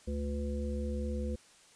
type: harmonic tone with a mistuned harmonic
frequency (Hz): 71.4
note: D2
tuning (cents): -48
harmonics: 1 / 3 / 5 / 7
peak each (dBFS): -34 / -38 / -45 / -41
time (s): 0.07-1.36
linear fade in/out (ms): 10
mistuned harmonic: 3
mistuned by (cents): +35
effects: white hiss -60 dBFS RMS until 1.75 s + resampled to 22050 Hz